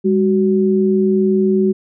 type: tone pair together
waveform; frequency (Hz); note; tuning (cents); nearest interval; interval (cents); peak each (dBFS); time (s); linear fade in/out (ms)
sine; 202.4 / 374.7; G#3 / F#4; -44 / +22; major seventh; 1066; -14; 0.04-1.73; 20
effects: none